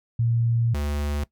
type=tone pair in turn; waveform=sine / square; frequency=116.54 / 72.96 Hz; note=A#2 / D2; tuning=0 / -11 cents; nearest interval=minor sixth; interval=811 cents; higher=first; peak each=-19 / -25 dBFS; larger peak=first; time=0.19-0.74 / 0.74-1.24 s; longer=first; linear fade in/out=5 ms; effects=noise-tail reverb RT60 0.1 s tail -19 dB re dry